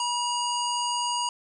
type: harmonic tone with a mistuned harmonic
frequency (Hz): 956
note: A#5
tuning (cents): +43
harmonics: 1 / 3 / 5 / 7 / 9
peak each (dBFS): -27 / -32 / -34 / -35 / -37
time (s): 0-1.29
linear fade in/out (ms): 2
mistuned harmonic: 1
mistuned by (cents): +19
effects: 10-bit